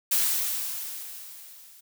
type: noise with level ramp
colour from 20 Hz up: blue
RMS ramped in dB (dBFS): -22 to -52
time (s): 0.11-1.81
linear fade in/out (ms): 10
effects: none